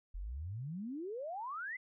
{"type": "exponential sweep", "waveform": "sine", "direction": "up", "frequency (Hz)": [40.09, 2093], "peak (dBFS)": -39, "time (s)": [0.14, 1.77], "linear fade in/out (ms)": 10, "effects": []}